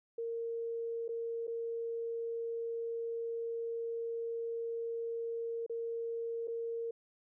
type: tone with dropouts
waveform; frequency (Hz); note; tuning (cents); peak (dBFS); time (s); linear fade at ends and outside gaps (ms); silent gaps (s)
sine; 461.8; A#4; -16; -35; 0.18-6.91; 5; 1.081-1.089 / 1.47-1.477 / 5.664-5.696 / 6.474-6.48
effects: none